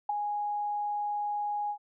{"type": "tone with ADSR envelope", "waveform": "sine", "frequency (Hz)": 828, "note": "G#5", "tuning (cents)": -5, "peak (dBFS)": -23, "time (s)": [0.09, 1.78], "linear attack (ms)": 6, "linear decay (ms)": 11, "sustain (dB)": -6, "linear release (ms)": 80, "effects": []}